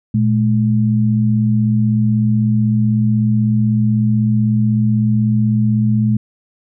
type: tone pair together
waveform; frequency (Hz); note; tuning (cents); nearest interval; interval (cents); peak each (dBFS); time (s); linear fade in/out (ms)
sine; 117.1 / 213.2; A#2 / G#3; +8 / +46; minor seventh; 1038; -14; 0.14-6.17; 5
effects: none

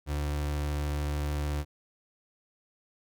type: tone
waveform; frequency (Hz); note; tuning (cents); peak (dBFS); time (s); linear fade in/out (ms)
35% pulse; 73.42; D2; 0; -27; 0.06-1.65; 50
effects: none

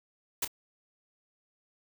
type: noise with echo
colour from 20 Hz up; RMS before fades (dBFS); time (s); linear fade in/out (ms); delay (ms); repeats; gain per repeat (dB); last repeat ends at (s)
white; -30; 0.42-0.45; 5; 28; 1; -11; 0.478
effects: none

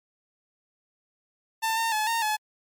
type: tone with pitch steps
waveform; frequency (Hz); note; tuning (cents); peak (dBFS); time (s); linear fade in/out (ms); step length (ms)
sawtooth; 894 / 910 / 858 / 918 / 855; A5 / A#5 / A5 / A#5 / A5; +27 / -42 / -44 / -27 / -50; -20; 1.62-2.37; 20; 150
effects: MP3 96 kbps

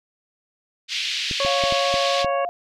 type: band-pass noise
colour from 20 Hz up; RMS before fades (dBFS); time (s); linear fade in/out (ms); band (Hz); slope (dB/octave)
white; -26; 0.88-2.26; 50; 2400 to 4300; 24
type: clicks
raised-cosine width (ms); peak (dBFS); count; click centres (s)
3; -18; 6; 1.312 / 1.449 / 1.638 / 1.724 / 1.941 / 2.246
type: harmonic tone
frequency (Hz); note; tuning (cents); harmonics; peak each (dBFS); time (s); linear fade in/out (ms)
554.4; C#5; 0; 1 / 2 / 3 / 4 / 5; -22 / -26 / -35 / -38 / -36; 1.4-2.45; 2
type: tone with vibrato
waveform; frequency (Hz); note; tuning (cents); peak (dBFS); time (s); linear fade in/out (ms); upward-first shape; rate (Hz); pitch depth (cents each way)
sine; 700; F5; +4; -25; 1.46-2.49; 0; sine; 3; 13
effects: none

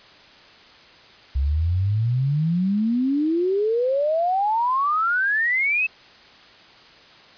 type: exponential sweep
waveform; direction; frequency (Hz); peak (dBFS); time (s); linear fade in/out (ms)
sine; up; 65 to 2637; -18; 1.35-5.87; 10
effects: white hiss -48 dBFS RMS until 7.37 s + resampled to 11025 Hz

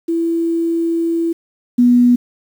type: tone pair in turn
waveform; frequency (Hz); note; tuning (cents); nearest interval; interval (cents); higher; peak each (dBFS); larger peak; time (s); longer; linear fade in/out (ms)
sine; 333.3 / 244.1; E4 / B3; +19 / -20; perfect fourth; 539; first; -14 / -7; second; 0.08-1.33 / 1.78-2.16; first; 10
effects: 7-bit

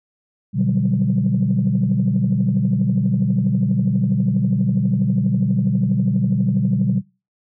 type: chord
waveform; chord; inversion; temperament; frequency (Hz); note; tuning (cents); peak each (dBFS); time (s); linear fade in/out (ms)
sine; G major seventh; first; just; 122.5 / 147 / 183.75 / 196; B2 / D3 / F#3 / G3; -14 / +2 / -12 / 0; -20 / -22 / -19 / -19; 0.53-7.02; 50
effects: noise-tail reverb RT60 0.3 s tail -24 dB re dry + tanh soft clip ceiling -8 dBFS

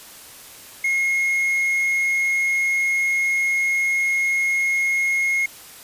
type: tone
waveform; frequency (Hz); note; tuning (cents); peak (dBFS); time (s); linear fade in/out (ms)
triangle; 2156; C#7; -49; -16; 0.84-5.46; 5
effects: white hiss -42 dBFS RMS until 5.83 s + resampled to 32000 Hz

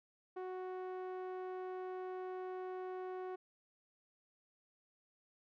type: tone with low-pass filter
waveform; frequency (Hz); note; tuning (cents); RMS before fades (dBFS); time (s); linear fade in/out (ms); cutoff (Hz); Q
sawtooth; 370; F#4; 0; -44; 0.36-3.36; 10; 1100; 0.78
effects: none

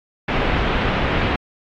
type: low-pass noise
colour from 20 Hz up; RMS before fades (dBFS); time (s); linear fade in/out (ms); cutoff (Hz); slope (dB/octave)
pink; -20; 0.28-1.36; 5; 3000; 24
effects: AAC 32 kbps

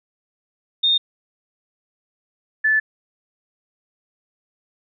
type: tone pair in turn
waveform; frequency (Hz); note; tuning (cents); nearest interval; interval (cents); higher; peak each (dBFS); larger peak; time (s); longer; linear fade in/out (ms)
sine; 3665 / 1743.7; A#7 / A6; -30 / -16; octave + minor second; 1286; first; -14; neither; 0.83-0.98 / 2.64-2.8; second; 10
effects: none

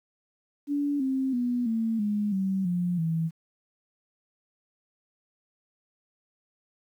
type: tone with pitch steps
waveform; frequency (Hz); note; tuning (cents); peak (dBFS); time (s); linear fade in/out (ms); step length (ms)
sine; 287.2 / 264.9 / 244.3 / 225.3 / 207.8 / 191.68 / 176.79 / 163.06; D4 / C4 / B3 / A3 / G#3 / G3 / F3 / E3; -39 / +22 / -19 / +41 / +1 / -39 / +21 / -19; -24; 0.67-3.31; 50; 330
effects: 10-bit

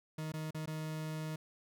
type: tone with dropouts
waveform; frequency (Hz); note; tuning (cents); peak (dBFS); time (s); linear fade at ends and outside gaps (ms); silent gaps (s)
40% pulse; 156.3; D#3; +8; -37; 0.18-1.36; 5; 0.321-0.337 / 0.508-0.545 / 0.659-0.674
effects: none

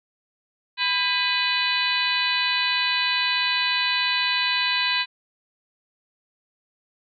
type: harmonic tone with a mistuned harmonic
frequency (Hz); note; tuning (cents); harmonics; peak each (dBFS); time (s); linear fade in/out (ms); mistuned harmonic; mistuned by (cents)
497.7; B4; +13; 2 / 3 / 4 / 5 / 6 / 7 / 8 / 9; -29 / -29 / -30 / -26 / -29 / -34 / -25 / -36; 0.77-5.06; 50; 3; +130
effects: none

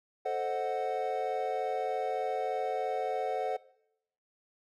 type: chord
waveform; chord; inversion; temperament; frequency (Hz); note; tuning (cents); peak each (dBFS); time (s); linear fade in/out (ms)
triangle; A diminished seventh; none; equal with one note detuned; 440 / 523.3 / 617.6 / 740; A4 / C5 / Eb5 / Gb5; 0 / 0 / -13 / 0; -34 / -34 / -37 / -31; 0.25-3.57; 10
effects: noise-tail reverb RT60 0.8 s tail -21 dB re dry

